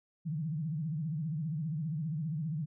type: tone with vibrato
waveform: sine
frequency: 155.9 Hz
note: D#3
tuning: 4 cents sharp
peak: -32 dBFS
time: 0.25-2.66 s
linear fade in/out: 20 ms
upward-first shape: sine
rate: 15 Hz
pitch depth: 160 cents each way
effects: none